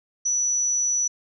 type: tone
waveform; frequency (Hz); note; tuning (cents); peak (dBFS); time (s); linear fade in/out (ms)
sine; 5920; F#8; 0; -20; 0.25-1.08; 10
effects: none